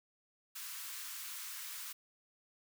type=high-pass noise; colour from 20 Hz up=white; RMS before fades=-45 dBFS; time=0.55-1.93 s; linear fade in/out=10 ms; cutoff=1000 Hz; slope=48 dB/octave; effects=none